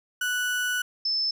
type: tone pair in turn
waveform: 35% pulse / sine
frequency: 1480 / 5262 Hz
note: F#6 / E8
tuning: 0 / -4 cents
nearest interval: octave + minor seventh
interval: 2196 cents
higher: second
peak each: -23 dBFS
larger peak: neither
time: 0.21-0.82 / 1.05-1.31 s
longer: first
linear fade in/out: 5 ms
effects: none